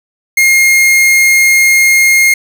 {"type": "tone", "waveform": "45% pulse", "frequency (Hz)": 2135, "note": "C7", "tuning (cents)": 34, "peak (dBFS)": -5, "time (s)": [0.37, 2.34], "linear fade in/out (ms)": 5, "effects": []}